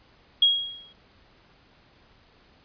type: tone with exponential decay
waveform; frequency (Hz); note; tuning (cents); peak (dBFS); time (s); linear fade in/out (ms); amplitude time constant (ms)
sine; 3291; G#7; -16; -13; 0.42-0.93; 5; 110
effects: pink hiss -58 dBFS RMS until 2.64 s + resampled to 11025 Hz